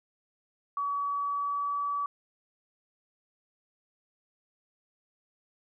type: tone with pitch glide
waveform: sine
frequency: 1136 to 1145.9 Hz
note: C#6 to D6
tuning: +42 to -43 cents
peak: -28 dBFS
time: 0.77-2.06 s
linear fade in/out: 2 ms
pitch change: +15 cents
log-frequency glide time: 0.94-1.8 s
effects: none